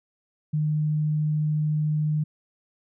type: tone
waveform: sine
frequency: 152.3 Hz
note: D#3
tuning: 37 cents flat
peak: -21 dBFS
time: 0.53-2.24 s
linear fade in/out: 10 ms
effects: none